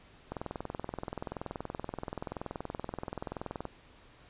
click train, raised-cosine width 1 ms, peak -22 dBFS, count 71, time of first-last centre 0.32-3.653 s, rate 21 Hz, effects pink hiss -58 dBFS RMS until 4.29 s + resampled to 8000 Hz

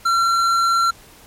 triangle tone with tanh clipping, 1362 Hz, F6, 44 cents flat, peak -16 dBFS, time 0.05-0.91 s, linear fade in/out 10 ms, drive 16 dB, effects pink hiss -46 dBFS RMS until 1.26 s + MP3 64 kbps

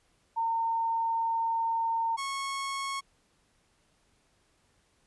sine / sawtooth tone pair in turn, 912 / 1097.2 Hz, A#5 / C#6, -38 / -18 cents, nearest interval minor third, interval 320 cents, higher second, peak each -26 / -28 dBFS, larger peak first, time 0.36-2.17 / 2.17-3.01 s, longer first, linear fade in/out 20 ms, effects pink hiss -69 dBFS RMS until 5.06 s + resampled to 24000 Hz

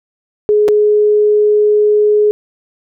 sine tone with dropouts, 420 Hz, G#4, 19 cents sharp, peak -7 dBFS, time 0.49-2.31 s, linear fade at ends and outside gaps 0 ms, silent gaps 0.681-0.686 s, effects none

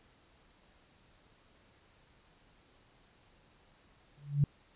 sine tone with exponential growth, 143.3 Hz, D3, 42 cents flat, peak -20 dBFS, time 4.17-4.44 s, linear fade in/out 2 ms, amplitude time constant 58 ms, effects pink hiss -65 dBFS RMS until 4.75 s + resampled to 8000 Hz

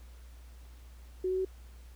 sine tone with pitch steps, 370.3 / 373.7 / 377.2 Hz, F#4 / F#4 / F#4, +1 / +17 / +33 cents, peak -28 dBFS, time 1.24-1.45 s, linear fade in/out 5 ms, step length 70 ms, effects added 60 Hz sine -48 dBFS peak until 1.95 s + pink hiss -62 dBFS RMS until 1.95 s

